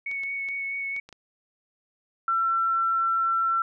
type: tone with vibrato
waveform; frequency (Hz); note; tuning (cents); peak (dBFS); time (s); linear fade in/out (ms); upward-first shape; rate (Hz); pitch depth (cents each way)
sine; 2217; C#7; 0; -28; 0.06-1; 5; sine; 4.6; 12
type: clicks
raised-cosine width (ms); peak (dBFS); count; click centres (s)
0.2; -28; 6; 0.114 / 0.235 / 0.487 / 0.964 / 1.09 / 1.127
type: tone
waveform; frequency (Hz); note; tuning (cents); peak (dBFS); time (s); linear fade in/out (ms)
sine; 1348; E6; +38; -21; 2.28-3.62; 2
effects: none